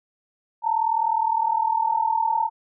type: tone pair together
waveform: sine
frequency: 881.3 / 921 Hz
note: A5 / A#5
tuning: +3 / -21 cents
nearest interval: minor second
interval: 76 cents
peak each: -22 dBFS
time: 0.62-2.5 s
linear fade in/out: 50 ms
effects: none